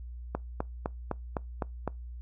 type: click train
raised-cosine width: 1 ms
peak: -16 dBFS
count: 7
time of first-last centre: 0.35-1.877 s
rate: 3.93 Hz
effects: noise-tail reverb RT60 0.2 s tail -24 dB re dry + added 60 Hz sine -39 dBFS peak until 2.21 s